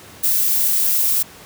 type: noise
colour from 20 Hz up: violet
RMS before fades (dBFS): -17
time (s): 0.23-1.23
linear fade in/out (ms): 10
effects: pink hiss -41 dBFS RMS until 1.45 s + high-pass 80 Hz 12 dB/octave